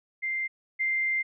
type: tone pair in turn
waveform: sine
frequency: 2093 / 2093 Hz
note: C7 / C7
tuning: 0 / 0 cents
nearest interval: unison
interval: 0 cents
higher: neither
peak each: -27 / -24 dBFS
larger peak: second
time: 0.22-0.48 / 0.79-1.23 s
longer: second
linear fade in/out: 20 ms
effects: none